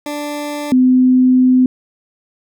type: tone pair in turn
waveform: 20% pulse / sine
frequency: 293.7 / 254.9 Hz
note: D4 / C4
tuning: 0 / -45 cents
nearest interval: major second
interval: 245 cents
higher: first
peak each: -16 / -7 dBFS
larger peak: second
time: 0.06-0.72 / 0.72-1.66 s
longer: second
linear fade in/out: 2 ms
effects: none